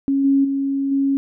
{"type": "tone with level steps", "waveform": "sine", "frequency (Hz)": 274.9, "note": "C#4", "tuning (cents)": -14, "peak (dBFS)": [-15, -12, -18, -15], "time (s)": [0.08, 1.17], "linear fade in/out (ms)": 0, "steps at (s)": [0.24, 0.44, 0.91], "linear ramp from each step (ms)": 10, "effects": []}